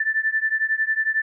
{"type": "beating tone pair", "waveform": "sine", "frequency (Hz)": [1760, 1771], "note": ["A6", "A6"], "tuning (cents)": [0, 11], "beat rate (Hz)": 11, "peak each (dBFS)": [-22, -23], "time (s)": [0, 1.22], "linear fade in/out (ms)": 5, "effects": []}